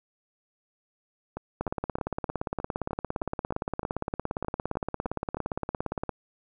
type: two click trains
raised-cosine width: 1 ms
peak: -20 / -15 dBFS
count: 14 / 79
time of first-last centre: 1.37-5.37 / 1.61-6.093 s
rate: 3.25 / 17.4 Hz
effects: none